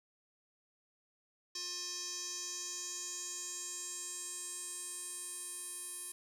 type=tone with band-pass filter sweep; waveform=square; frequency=355.7 Hz; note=F4; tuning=32 cents sharp; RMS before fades=-43 dBFS; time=1.55-6.12 s; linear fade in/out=5 ms; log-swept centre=5500 to 10000 Hz; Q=4.8; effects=12-bit